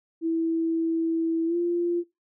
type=tone with pitch glide; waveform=sine; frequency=328.1 to 346 Hz; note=E4 to F4; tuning=-8 to -16 cents; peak=-22 dBFS; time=0.21-2.04 s; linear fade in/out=50 ms; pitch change=+92 cents; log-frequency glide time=1.46-1.56 s; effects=noise-tail reverb RT60 0.2 s tail -19 dB re dry